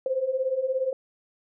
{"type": "beating tone pair", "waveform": "sine", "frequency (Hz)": [510, 527], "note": ["C5", "C5"], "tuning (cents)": [-44, 12], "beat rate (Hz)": 17, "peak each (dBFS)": [-29, -25], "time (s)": [0.06, 0.93], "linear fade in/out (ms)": 2, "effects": []}